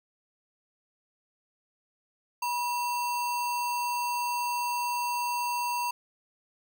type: tone with sample-and-hold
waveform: sine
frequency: 967 Hz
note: B5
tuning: 37 cents flat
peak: -27 dBFS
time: 2.42-5.91 s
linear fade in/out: 5 ms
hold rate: 3675 Hz
effects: none